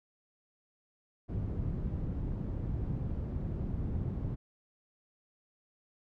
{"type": "low-pass noise", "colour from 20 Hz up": "white", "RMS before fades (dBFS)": -35, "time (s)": [1.28, 4.36], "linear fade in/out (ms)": 20, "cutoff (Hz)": 130, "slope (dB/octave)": 12, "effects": []}